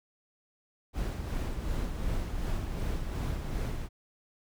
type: noise with tremolo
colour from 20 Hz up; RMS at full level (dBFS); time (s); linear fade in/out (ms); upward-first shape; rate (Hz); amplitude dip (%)
brown; -31; 0.93-3.89; 50; sine; 2.7; 40
effects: none

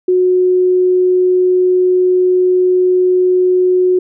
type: tone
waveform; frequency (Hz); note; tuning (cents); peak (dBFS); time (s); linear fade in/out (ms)
sine; 365.6; F#4; -21; -8; 0.08-3.99; 5
effects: none

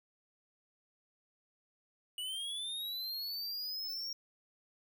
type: linear sweep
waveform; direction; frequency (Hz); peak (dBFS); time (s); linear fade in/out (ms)
square; up; 2914 to 5588; -38; 2.18-4.13; 2
effects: none

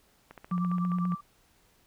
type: click train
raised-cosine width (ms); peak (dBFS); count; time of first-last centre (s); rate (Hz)
0.5; -30; 13; 0.31-1.121; 14.8
type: tone with tremolo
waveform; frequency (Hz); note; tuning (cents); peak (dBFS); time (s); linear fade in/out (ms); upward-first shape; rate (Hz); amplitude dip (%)
sine; 1171; D6; -5; -33; 0.51-1.21; 10; sine; 10; 75
type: tone with vibrato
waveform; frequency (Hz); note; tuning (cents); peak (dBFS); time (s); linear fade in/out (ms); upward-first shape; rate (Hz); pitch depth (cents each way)
sine; 177.9; F3; +32; -26; 0.51-1.15; 10; sine; 9.4; 26
effects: pink hiss -65 dBFS RMS until 1.86 s

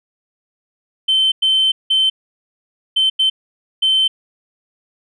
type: tone bursts at uneven times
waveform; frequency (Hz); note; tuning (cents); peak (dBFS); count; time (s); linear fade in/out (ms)
sine; 3086; G7; -28; -10; 6; 1.08-1.32 / 1.42-1.72 / 1.9-2.1 / 2.96-3.1 / 3.19-3.3 / 3.82-4.08; 10
effects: tanh soft clip ceiling -8 dBFS

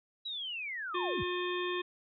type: linear sweep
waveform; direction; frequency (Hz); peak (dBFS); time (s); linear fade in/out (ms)
sine; down; 3941 to 32.3; -36; 0.25-1.24; 10
type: harmonic tone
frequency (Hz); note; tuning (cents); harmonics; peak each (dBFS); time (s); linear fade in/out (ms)
357.8; F4; +42; 1 / 3 / 5 / 7 / 9 / 10; -34 / -39 / -41 / -42 / -44 / -44; 0.94-1.82; 10
effects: none

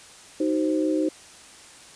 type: chord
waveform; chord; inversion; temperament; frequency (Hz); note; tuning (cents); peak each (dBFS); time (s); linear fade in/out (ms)
sine; C diminished; first; equal with one note detuned; 311.1 / 377.3 / 523.3; Eb4 / Gb4 / C5; 0 / +34 / 0; -22 / -28 / -28; 0.4-1.09; 5
effects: white hiss -47 dBFS RMS until 1.95 s + resampled to 22050 Hz

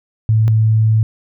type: tone pair in turn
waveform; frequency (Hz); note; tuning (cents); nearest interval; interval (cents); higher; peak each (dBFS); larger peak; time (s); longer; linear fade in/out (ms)
sine; 110 / 110; A2 / A2; 0 / 0; unison; 0; neither; -9; neither; 0.29-0.48 / 0.48-1.03; second; 0
effects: none

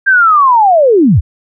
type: linear sweep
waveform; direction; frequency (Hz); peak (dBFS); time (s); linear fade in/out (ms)
sine; down; 1609 to 56.2; -4; 0.06-1.21; 20
effects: none

